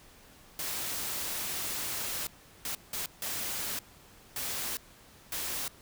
white noise bursts at uneven times, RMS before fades -35 dBFS, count 6, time 0.59-2.27 / 2.65-2.75 / 2.93-3.06 / 3.22-3.79 / 4.36-4.77 / 5.32-5.68 s, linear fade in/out 2 ms, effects pink hiss -56 dBFS RMS until 5.81 s

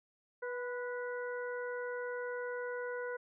harmonic tone with a mistuned harmonic, 490 Hz, B4, 14 cents flat, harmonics 1 / 2 / 3 / 4, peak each -38 / -47 / -43 / -52 dBFS, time 0.42-3.17 s, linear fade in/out 10 ms, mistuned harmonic 2, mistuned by +27 cents, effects none

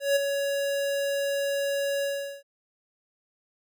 square tone with ADSR envelope, 560 Hz, C#5, 18 cents sharp, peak -19 dBFS, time 0-2.43 s, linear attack 160 ms, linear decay 15 ms, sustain -7 dB, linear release 400 ms, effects none

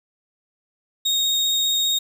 35% pulse tone with vibrato, 3729 Hz, A#7, in tune, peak -17 dBFS, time 1.05-1.99 s, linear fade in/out 10 ms, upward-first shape triangle, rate 15 Hz, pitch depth 19 cents each way, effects 8-bit

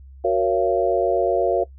sine chord, Gb major seventh, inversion none, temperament equal with one note detuned, 370 / 466.2 / 554.4 / 682.5 Hz, Gb4 / Bb4 / Db5 / F5, 0 / 0 / 0 / -40 cents, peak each -22 dBFS, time 0.24-1.64 s, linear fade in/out 10 ms, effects noise-tail reverb RT60 0.1 s tail -19 dB re dry + added 67 Hz sine -40 dBFS peak until 1.78 s

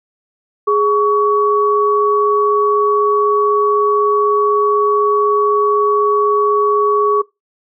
sine tone pair together, 415.7 / 1126 Hz, G#4 / C#6, +2 / +27 cents, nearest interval octave + perfect fourth, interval 1725 cents, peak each -13 dBFS, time 0.67-7.22 s, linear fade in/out 10 ms, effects noise-tail reverb RT60 0.2 s tail -21 dB re dry

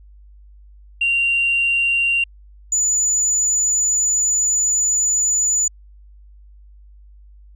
sine tone pair in turn, 2767 / 6972 Hz, F7 / A8, -17 / -17 cents, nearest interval octave + major third, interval 1600 cents, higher second, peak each -14 dBFS, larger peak neither, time 1.01-2.24 / 2.72-5.68 s, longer second, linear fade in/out 5 ms, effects tanh soft clip ceiling -10 dBFS + added 50 Hz sine -42 dBFS peak until 7.55 s

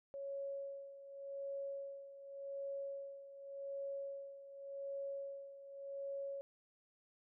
sine tone with tremolo, 554.4 Hz, C#5, in tune, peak -40 dBFS, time 0.14-6.41 s, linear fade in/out 0 ms, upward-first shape sine, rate 0.87 Hz, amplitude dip 75%, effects none

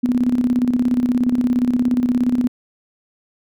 sine tone with tremolo, 246.9 Hz, B3, in tune, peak -12 dBFS, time 0.03-2.48 s, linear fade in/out 10 ms, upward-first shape square, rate 17 Hz, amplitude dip 60%, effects none

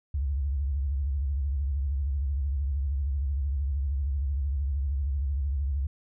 sine tone with vibrato, 69.3 Hz, C#2, in tune, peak -25 dBFS, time 0.14-5.87 s, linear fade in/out 5 ms, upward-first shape sine, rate 13 Hz, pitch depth 140 cents each way, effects none

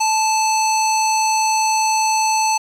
square tone with low-pass filter, 875 Hz, A5, 10 cents flat, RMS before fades -17 dBFS, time 0-2.58 s, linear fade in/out 10 ms, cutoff 6900 Hz, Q 3.7, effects 7-bit

